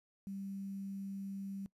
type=tone with quantisation; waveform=sine; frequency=196 Hz; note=G3; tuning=in tune; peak=-40 dBFS; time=0.27-1.66 s; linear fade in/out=0 ms; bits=11; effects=noise-tail reverb RT60 0.1 s tail -21 dB re dry + resampled to 32000 Hz